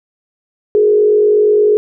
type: tone with frequency modulation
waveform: sine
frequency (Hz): 421.2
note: G#4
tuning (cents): +24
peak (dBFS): -7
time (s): 0.75-1.77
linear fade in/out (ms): 0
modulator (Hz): 48.5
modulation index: 0.55
effects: none